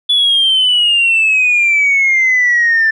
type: exponential sweep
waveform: sine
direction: down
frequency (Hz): 3445 to 1764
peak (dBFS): -7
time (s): 0.09-2.91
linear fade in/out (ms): 10
effects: tanh soft clip ceiling -5 dBFS